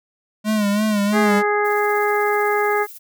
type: tone with vibrato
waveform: square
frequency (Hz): 209.1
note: G#3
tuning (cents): +12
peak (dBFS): -17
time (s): 0.44-1.43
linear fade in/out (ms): 50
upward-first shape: sine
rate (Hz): 3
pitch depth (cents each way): 65
type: harmonic tone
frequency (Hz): 415.3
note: G#4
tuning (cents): 0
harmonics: 1 / 2 / 3 / 4 / 5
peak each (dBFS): -19 / -22 / -24 / -25 / -26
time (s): 1.12-2.87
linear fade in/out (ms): 50
type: noise with tremolo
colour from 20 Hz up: violet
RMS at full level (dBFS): -37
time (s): 1.64-2.99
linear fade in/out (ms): 20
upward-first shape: sine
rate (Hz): 16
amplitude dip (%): 35
effects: none